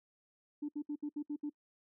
sine tone bursts, 294.5 Hz, D4, 5 cents sharp, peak -34 dBFS, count 7, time 0.62-1.498 s, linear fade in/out 10 ms, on 68 ms, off 67 ms, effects noise-tail reverb RT60 0.1 s tail -25 dB re dry + tanh soft clip ceiling -31 dBFS

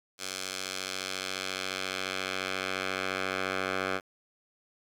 10% pulse tone with band-pass filter sweep, 94.3 Hz, F#2, 33 cents sharp, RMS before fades -34 dBFS, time 0.18-4.01 s, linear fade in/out 50 ms, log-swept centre 5900 to 1500 Hz, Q 0.83, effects 9-bit

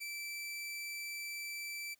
sawtooth tone, 2328 Hz, D7, 16 cents flat, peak -37 dBFS, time 0-1.95 s, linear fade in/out 20 ms, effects white hiss -73 dBFS RMS until 1.99 s

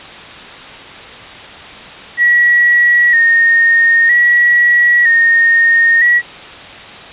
sine tone with vibrato, 1885 Hz, A#6, 19 cents sharp, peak -6 dBFS, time 2.17-6.22 s, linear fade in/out 50 ms, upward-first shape square, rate 0.52 Hz, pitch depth 37 cents each way, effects white hiss -31 dBFS RMS until 7.12 s + resampled to 8000 Hz

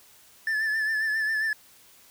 triangle tone with vibrato, 1751 Hz, A6, 9 cents flat, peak -22 dBFS, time 0.47-1.53 s, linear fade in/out 2 ms, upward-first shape sine, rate 7.4 Hz, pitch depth 43 cents each way, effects white hiss -55 dBFS RMS until 2.1 s

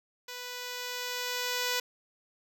5% pulse tone with level ramp, 493.9 Hz, B4, in tune, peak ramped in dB -28 to -16 dBFS, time 0.28-1.8 s, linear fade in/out 5 ms, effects none

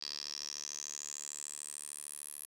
10% pulse tone with band-pass filter sweep, 73.42 Hz, D2, in tune, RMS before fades -44 dBFS, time 0.01-2.46 s, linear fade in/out 10 ms, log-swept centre 4800 to 11000 Hz, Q 8.4, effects none

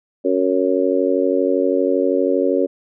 harmonic tone, 92.6 Hz, F#2, 2 cents sharp, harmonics 3 / 4 / 5 / 6, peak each -20 / -20 / -20 / -20 dBFS, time 0.24-2.67 s, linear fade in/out 20 ms, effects none

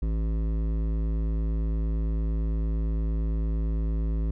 sine tone with hard clipping, 54.4 Hz, A1, 19 cents flat, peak -26 dBFS, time 0.02-4.31 s, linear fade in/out 5 ms, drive 13 dB, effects none

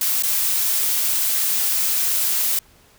blue noise with dropouts, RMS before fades -20 dBFS, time 0.01-2.59 s, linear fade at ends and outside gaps 2 ms, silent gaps 0.224-0.234 s, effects pink hiss -53 dBFS RMS until 2.98 s

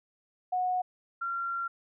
sine tone pair in turn, 732 / 1374.7 Hz, F#5 / F6, -19 / -28 cents, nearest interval major seventh, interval 1091 cents, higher second, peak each -26 / -30 dBFS, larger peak first, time 0.52-0.82 / 1.21-1.68 s, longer second, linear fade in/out 10 ms, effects none

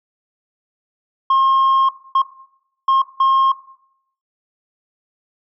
sine tone bursts at uneven times, 1071 Hz, C6, 40 cents sharp, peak -8 dBFS, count 4, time 1.3-1.89 / 2.15-2.22 / 2.88-3.02 / 3.2-3.52 s, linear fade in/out 5 ms, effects noise-tail reverb RT60 0.7 s tail -18 dB re dry + tanh soft clip ceiling -10 dBFS

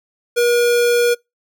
square tone, 479.2 Hz, A#4, 48 cents sharp, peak -13 dBFS, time 0.36-1.15 s, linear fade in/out 20 ms, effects noise-tail reverb RT60 0.2 s tail -26 dB re dry

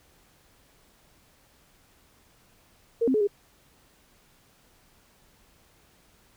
sine tone with pitch steps, 462.4 / 261.9 / 427.3 / 406.9 Hz, A#4 / C4 / G#4 / G#4, -14 / +2 / +49 / -35 cents, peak -20 dBFS, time 3.01-3.274 s, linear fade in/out 10 ms, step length 66 ms, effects pink hiss -61 dBFS RMS until 6.36 s

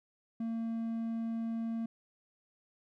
triangle tone, 227.7 Hz, A#3, 40 cents flat, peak -31 dBFS, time 0.4-1.86 s, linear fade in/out 5 ms, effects none

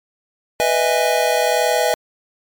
square chord, E major seventh, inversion second, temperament just, 494.4 / 618.1 / 659.3 / 824.1 Hz, B4 / D#5 / E5 / G#5, +2 / -12 / 0 / -14 cents, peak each -21 dBFS, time 0.6-1.94 s, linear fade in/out 0 ms, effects MP3 96 kbps

